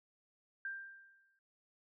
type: tone with exponential decay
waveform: sine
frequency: 1584 Hz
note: G6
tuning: 18 cents sharp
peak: -37 dBFS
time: 0.65-1.39 s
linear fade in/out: 2 ms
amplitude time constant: 160 ms
effects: none